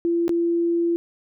sine tone with dropouts, 340 Hz, F4, 46 cents flat, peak -18 dBFS, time 0.05-0.96 s, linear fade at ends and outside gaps 0 ms, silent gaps 0.28-0.293 s, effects none

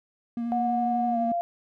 triangle tone with vibrato, 234.6 Hz, A#3, 11 cents sharp, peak -25 dBFS, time 0.37-1.32 s, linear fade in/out 2 ms, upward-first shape sine, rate 12 Hz, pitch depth 17 cents each way
sine tone with pitch glide, 727 to 691.4 Hz, F#5 to F5, -31 to -18 cents, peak -24 dBFS, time 0.52-1.41 s, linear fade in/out 0 ms, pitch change -87 cents, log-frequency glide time 1.1-1.17 s
effects none

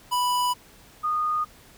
square / sine tone pair in turn, 987.8 / 1230.3 Hz, B5 / D#6, 0 / -20 cents, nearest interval major third, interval 380 cents, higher second, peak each -22 dBFS, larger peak neither, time 0.11-0.54 / 1.03-1.45 s, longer first, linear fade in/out 20 ms, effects pink hiss -52 dBFS RMS until 1.77 s

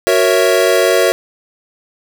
square chord, F# dominant seventh, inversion none, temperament equal, 370 / 466.2 / 554.4 / 659.3 Hz, F#4 / A#4 / C#5 / E5, 0 / 0 / 0 / 0 cents, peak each -16 dBFS, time 0.07-1.12 s, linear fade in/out 0 ms, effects none

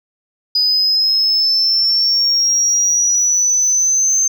sine exponential sweep, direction up, 4962 to 6300 Hz, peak -10 dBFS, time 0.55-4.28 s, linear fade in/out 5 ms, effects tanh soft clip ceiling -8 dBFS

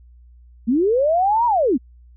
sine linear two-way sweep, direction up then down, 213.9 to 977 to 213.9 Hz, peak -14 dBFS, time 0.67-1.78 s, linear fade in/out 20 ms, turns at 1.46 s, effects added 60 Hz sine -44 dBFS peak until 2.16 s

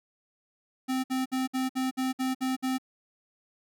square tone bursts, 260 Hz, C4, 11 cents flat, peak -27 dBFS, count 9, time 0.88-2.784 s, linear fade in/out 20 ms, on 160 ms, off 58 ms, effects none

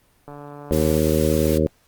click train, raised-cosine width 1 ms, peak -24 dBFS, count 103, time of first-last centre 0.28-0.983 s, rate 145 Hz
harmonic tone, 77.78 Hz, D#2, in tune, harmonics 1 / 2 / 3 / 4 / 5 / 6 / 7, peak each -24 / -24 / -24 / -24 / -24 / -24 / -24 dBFS, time 0.71-1.67 s, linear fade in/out 0 ms
white noise, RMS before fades -33 dBFS, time 0.72-1.58 s, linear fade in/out 5 ms
effects pink hiss -60 dBFS RMS until 1.87 s + Opus 32 kbps

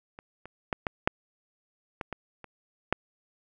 clicks, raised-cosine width 0.5 ms, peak -28 / -28 / -13 / -13 / -6 / -18 / -19 / -28 / -8 dBFS, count 9, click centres 0.189 / 0.456 / 0.728 / 0.868 / 1.075 / 2.012 / 2.127 / 2.443 / 2.926 s, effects none

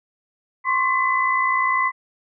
sine tone cluster, 1050 / 1110 / 2012 Hz, C6 / C#6 / B6, +6 / +2 / +32 cents, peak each -20 / -25 / -21 dBFS, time 0.64-1.92 s, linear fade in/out 50 ms, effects none

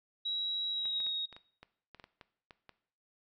sine tone with pitch glide, 3869 to 3765 Hz, B7 to A#7, -36 to +16 cents, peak -32 dBFS, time 0.25-1.26 s, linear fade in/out 10 ms, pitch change -48 cents, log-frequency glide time 0.71-1.11 s
clicks, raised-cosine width 0.3 ms, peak -34 dBFS, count 12, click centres 0.855 / 1.003 / 1.066 / 1.327 / 1.365 / 1.63 / 1.947 / 1.998 / 2.041 / 2.212 / 2.508 / 2.693 s
effects noise-tail reverb RT60 0.6 s tail -17 dB re dry

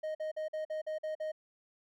triangle tone bursts, 622.3 Hz, D#5, in tune, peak -32 dBFS, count 8, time 0.03-1.319 s, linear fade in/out 10 ms, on 120 ms, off 47 ms, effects none

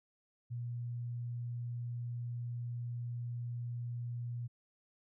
sine tone, 120 Hz, B2, 49 cents flat, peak -37 dBFS, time 0.5-4.48 s, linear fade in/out 20 ms, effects none

